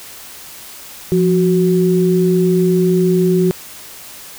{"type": "tone pair together", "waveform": "sine", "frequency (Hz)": [174.62, 370], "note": ["F3", "F#4"], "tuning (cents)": [0, 0], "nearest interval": "octave + minor second", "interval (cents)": 1300, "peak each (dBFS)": -13, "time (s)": [1.12, 3.51], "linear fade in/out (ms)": 0, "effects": ["white hiss -35 dBFS RMS until 4.38 s"]}